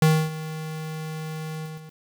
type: tone with ADSR envelope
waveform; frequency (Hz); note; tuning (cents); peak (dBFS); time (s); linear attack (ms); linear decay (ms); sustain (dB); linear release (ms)
square; 157.2; D#3; +18; -14; 0.02-1.95; 3; 270; -16; 400
effects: 8-bit